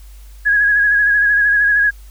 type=tone with vibrato; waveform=sine; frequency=1661.2 Hz; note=G#6; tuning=in tune; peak=-10 dBFS; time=0.45-1.91 s; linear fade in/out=20 ms; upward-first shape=sine; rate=13 Hz; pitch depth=38 cents each way; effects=added 50 Hz sine -35 dBFS peak until 2.1 s + white hiss -50 dBFS RMS until 2.1 s